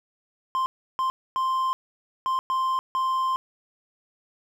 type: tone bursts at uneven times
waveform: triangle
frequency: 1046.5 Hz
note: C6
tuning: in tune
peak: -20 dBFS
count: 6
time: 0.55-0.66 / 0.99-1.1 / 1.36-1.73 / 2.26-2.39 / 2.5-2.79 / 2.95-3.36 s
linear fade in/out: 0 ms
effects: none